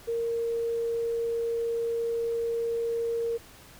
sine tone, 463.7 Hz, A#4, 9 cents flat, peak -26 dBFS, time 0.07-3.38 s, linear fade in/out 20 ms, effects pink hiss -51 dBFS RMS until 3.79 s

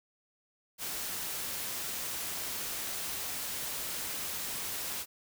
white noise, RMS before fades -37 dBFS, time 0.78-5.06 s, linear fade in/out 50 ms, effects none

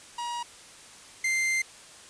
45% pulse tone pair in turn, 954 / 2089 Hz, A#5 / C7, +40 / -3 cents, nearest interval octave + major second, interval 1357 cents, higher second, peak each -31 / -24 dBFS, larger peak second, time 0.18-0.43 / 1.24-1.62 s, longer second, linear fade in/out 5 ms, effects white hiss -49 dBFS RMS until 2.09 s + resampled to 22050 Hz

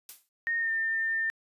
blue noise with exponential decay, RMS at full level -39 dBFS, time 0.09-0.29 s, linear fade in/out 1 ms, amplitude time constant 43 ms
sine tone with pitch glide, 1848 to 1802.7 Hz, A#6 to A6, -16 to +42 cents, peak -26 dBFS, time 0.47-1.3 s, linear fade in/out 0 ms, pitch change -42 cents, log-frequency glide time 0.58-0.71 s
effects resampled to 32000 Hz

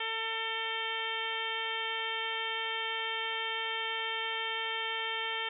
harmonic tone, 448.5 Hz, A4, 33 cents sharp, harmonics 1 / 2 / 3 / 4 / 5 / 6 / 7 / 8, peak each -43 / -40 / -42 / -39 / -40 / -43 / -37 / -47 dBFS, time 0-5.49 s, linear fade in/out 5 ms, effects none

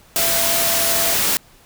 sine tone in noise, 672 Hz, E5, 33 cents sharp, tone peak -25 dBFS, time 0.16-1.14 s, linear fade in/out 0 ms, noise white, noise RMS -18 dBFS, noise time 0.16-1.37 s, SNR -10 dB, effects pink hiss -50 dBFS RMS until 1.65 s

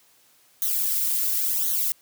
violet noise with flanger, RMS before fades -24 dBFS, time 0.62-1.92 s, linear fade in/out 0 ms, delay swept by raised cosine 0.39 to 2.69 ms, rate 0.94 Hz, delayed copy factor -0.95, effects white hiss -59 dBFS RMS until 2.01 s + high-pass 80 Hz 12 dB/octave

